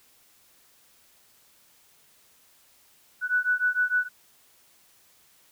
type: beating tone pair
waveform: sine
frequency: 1480 / 1486.6 Hz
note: F#6 / F#6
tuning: 0 / +8 cents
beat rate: 6.6 Hz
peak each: -25 / -25 dBFS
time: 3.21-4.09 s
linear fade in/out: 50 ms
effects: white hiss -60 dBFS RMS until 5.51 s